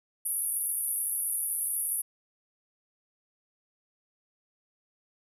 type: band-pass noise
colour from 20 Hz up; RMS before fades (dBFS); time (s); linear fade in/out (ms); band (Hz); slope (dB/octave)
pink; -31; 0.25-2.02; 10; 9800 to 12000; 96
effects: none